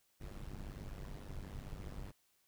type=noise with amplitude modulation; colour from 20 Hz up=brown; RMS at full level=-42 dBFS; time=0.2-2.12 s; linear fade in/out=20 ms; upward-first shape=sine; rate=98.8 Hz; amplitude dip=90%; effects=white hiss -75 dBFS RMS until 2.47 s